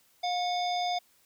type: harmonic tone with a mistuned harmonic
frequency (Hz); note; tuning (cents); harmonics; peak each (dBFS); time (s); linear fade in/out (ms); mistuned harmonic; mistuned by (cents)
713; F5; +36; 1 / 3 / 5 / 7 / 9; -28 / -40 / -37 / -39 / -50; 0.23-0.99; 10; 3; +54
effects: white hiss -65 dBFS RMS until 1.25 s